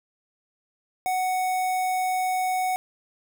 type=tone with notch filter; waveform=square; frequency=742 Hz; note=F#5; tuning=5 cents sharp; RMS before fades=-25 dBFS; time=1.06-2.76 s; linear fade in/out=0 ms; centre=4300 Hz; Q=1.1; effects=none